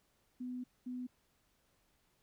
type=tone bursts at uneven times; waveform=sine; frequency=250 Hz; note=B3; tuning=21 cents sharp; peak=-39 dBFS; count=2; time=0.4-0.64 / 0.86-1.07 s; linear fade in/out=10 ms; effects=pink hiss -75 dBFS RMS until 2.22 s